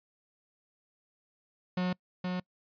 45% pulse tone with echo, 181.6 Hz, F#3, 32 cents flat, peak -28 dBFS, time 1.77-1.93 s, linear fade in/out 5 ms, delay 470 ms, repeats 1, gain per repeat -3 dB, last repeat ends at 2.4 s, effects noise-tail reverb RT60 0.1 s tail -26 dB re dry + resampled to 11025 Hz

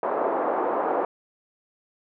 pink band-pass noise, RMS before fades -25 dBFS, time 0.03-1.05 s, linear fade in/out 2 ms, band 370 to 1100 Hz, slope 24 dB/octave, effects none

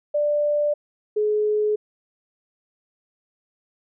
sine tone pair in turn, 590 / 423.1 Hz, D5 / G#4, +8 / +32 cents, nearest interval tritone, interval 576 cents, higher first, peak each -18 dBFS, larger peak neither, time 0.14-0.74 / 1.16-1.76 s, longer neither, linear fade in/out 10 ms, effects none

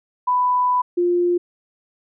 sine tone pair in turn, 994 / 351.4 Hz, B5 / F4, +11 / +11 cents, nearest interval octave + tritone, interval 1800 cents, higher first, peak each -15 dBFS, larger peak neither, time 0.27-0.82 / 0.97-1.38 s, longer first, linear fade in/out 10 ms, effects none

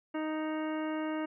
harmonic tone with a mistuned harmonic, 311.1 Hz, D#4, in tune, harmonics 1 / 2 / 3 / 4 / 5 / 6 / 7 / 9, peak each -33 / -39 / -43 / -45 / -47 / -49 / -50 / -52 dBFS, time 0.14-1.26 s, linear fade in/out 10 ms, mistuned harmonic 7, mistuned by +21 cents, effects none

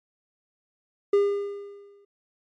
triangle tone with exponential decay, 403.7 Hz, G#4, 49 cents flat, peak -13 dBFS, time 1.13-2.05 s, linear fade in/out 5 ms, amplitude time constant 200 ms, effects MP3 48 kbps

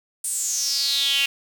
sawtooth tone with high-pass filter sweep, 277.2 Hz, C#4, in tune, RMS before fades -23 dBFS, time 0.24-1.26 s, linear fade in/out 5 ms, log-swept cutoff 9100 to 2700 Hz, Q 6.9, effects none

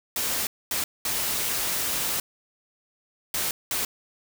white noise bursts at uneven times, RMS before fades -27 dBFS, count 5, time 0.16-0.47 / 0.71-0.84 / 1.05-2.2 / 3.34-3.51 / 3.71-3.85 s, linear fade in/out 2 ms, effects none

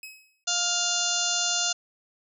sawtooth tone with exponential decay, 2556 Hz, D#7, 46 cents sharp, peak -33 dBFS, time 0.03-0.44 s, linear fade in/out 2 ms, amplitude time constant 88 ms
harmonic tone, 702 Hz, F5, 9 cents sharp, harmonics 1 / 2 / 4 / 5 / 6 / 7 / 8 / 9 / 10, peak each -35 / -33 / -32 / -32 / -32 / -34 / -35 / -30 / -31 dBFS, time 0.47-1.73 s, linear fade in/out 10 ms
effects none

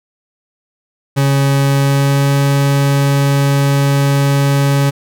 40% pulse tone with pitch glide, 138.59 to 139.96 Hz, C#3 to C#3, 0 to +17 cents, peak -9 dBFS, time 1.16-4.91 s, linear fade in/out 20 ms, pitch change +17 cents, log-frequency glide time 1.68-2.35 s, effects none

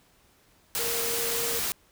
sine tone in noise, 466.2 Hz, A#4, in tune, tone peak -33 dBFS, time 0.79-1.59 s, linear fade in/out 0 ms, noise white, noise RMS -29 dBFS, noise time 0.75-1.72 s, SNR -7 dB, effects pink hiss -62 dBFS RMS until 1.91 s

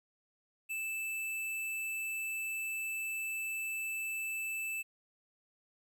square tone, 2637 Hz, E7, in tune, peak -36 dBFS, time 0.69-4.83 s, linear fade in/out 20 ms, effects 12-bit

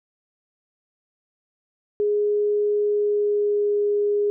sine tone with pitch glide, 415.3 to 412 Hz, G#4 to G#4, 0 to -14 cents, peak -18 dBFS, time 2-4.3 s, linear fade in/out 0 ms, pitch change -14 cents, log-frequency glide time 2.82-3.82 s, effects none

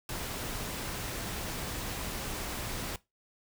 pink noise, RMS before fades -37 dBFS, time 0.09-2.96 s, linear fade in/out 2 ms, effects noise-tail reverb RT60 0.2 s tail -19 dB re dry

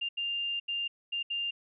sine tone bursts at uneven times, 2798 Hz, F7, 3 cents sharp, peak -30 dBFS, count 5, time 0.01-0.09 / 0.17-0.6 / 0.68-0.88 / 1.12-1.23 / 1.3-1.51 s, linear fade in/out 10 ms, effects none

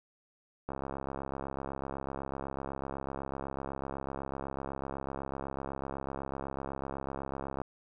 click train, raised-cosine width 1 ms, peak -23 dBFS, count 472, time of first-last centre 0.69-7.616 s, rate 68 Hz, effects none

